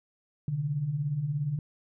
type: beating tone pair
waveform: sine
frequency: 130.81 / 147.81 Hz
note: C3 / D3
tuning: 0 / +11 cents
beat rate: 17 Hz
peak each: -35 / -28 dBFS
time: 0.48-1.59 s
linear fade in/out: 2 ms
effects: none